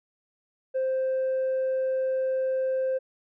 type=tone with tanh clipping; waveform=triangle; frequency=523.3 Hz; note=C5; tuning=in tune; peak=-24 dBFS; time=0.74-2.99 s; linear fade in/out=20 ms; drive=6 dB; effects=none